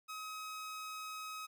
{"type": "tone", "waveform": "sawtooth", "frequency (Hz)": 1270, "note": "D#6", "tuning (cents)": 35, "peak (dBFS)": -39, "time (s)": [0.08, 1.47], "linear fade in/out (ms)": 20, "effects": ["13-bit"]}